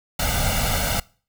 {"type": "noise with comb filter", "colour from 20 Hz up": "pink", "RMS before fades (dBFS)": -22, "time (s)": [0.19, 1], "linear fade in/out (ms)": 5, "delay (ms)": 1.4, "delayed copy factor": 0.9, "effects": ["noise-tail reverb RT60 0.4 s tail -23 dB re dry"]}